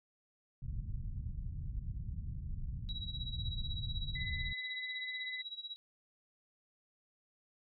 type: low-pass noise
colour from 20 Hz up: pink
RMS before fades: -40 dBFS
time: 0.62-4.53 s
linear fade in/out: 5 ms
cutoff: 140 Hz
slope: 24 dB/octave
type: tone with tremolo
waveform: sine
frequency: 3879 Hz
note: B7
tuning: 32 cents flat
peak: -39 dBFS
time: 2.89-5.76 s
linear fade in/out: 0 ms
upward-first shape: sine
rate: 16 Hz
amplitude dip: 85%
type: tone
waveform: sine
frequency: 2017 Hz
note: B6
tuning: 36 cents sharp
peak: -40 dBFS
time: 4.15-5.42 s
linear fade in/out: 10 ms
effects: none